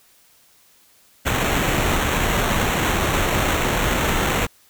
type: noise with sample-and-hold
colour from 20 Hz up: pink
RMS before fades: -20 dBFS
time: 1.25-4.47 s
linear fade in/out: 20 ms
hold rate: 4900 Hz
effects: white hiss -55 dBFS RMS until 4.69 s